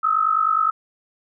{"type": "tone pair together", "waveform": "sine", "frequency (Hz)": [1263, 1312.8], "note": ["D#6", "E6"], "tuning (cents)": [26, -8], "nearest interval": "minor second", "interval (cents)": 66, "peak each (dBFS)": -19, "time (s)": [0.03, 0.71], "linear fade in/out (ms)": 10, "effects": []}